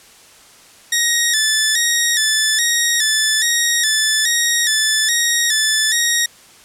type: tone with vibrato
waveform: 10% pulse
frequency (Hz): 1812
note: A#6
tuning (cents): -50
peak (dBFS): -4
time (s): 0.92-6.26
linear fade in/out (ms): 5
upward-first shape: square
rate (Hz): 1.2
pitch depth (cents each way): 65
effects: white hiss -45 dBFS RMS until 6.64 s + low-pass 10000 Hz 12 dB/octave